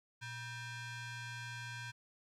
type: ring-modulated tone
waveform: sawtooth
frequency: 842 Hz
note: G#5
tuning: 24 cents sharp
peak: -36 dBFS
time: 0.21-1.92 s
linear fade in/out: 20 ms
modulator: 723 Hz
effects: low-pass 7000 Hz 12 dB/octave + 13-bit